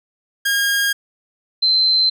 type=tone pair in turn; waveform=sawtooth / sine; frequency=1624 / 4092 Hz; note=G#6 / C8; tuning=-39 / -39 cents; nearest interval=octave + major third; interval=1600 cents; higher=second; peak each=-12 dBFS; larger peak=neither; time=0.45-0.93 / 1.62-2.1 s; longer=neither; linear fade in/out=10 ms; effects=none